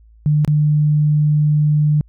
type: tone with dropouts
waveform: sine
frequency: 150 Hz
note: D3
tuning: 37 cents sharp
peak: -11 dBFS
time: 0.26-2.01 s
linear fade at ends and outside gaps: 0 ms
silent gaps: 0.448-0.477 s
effects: added 55 Hz sine -44 dBFS peak until 2.08 s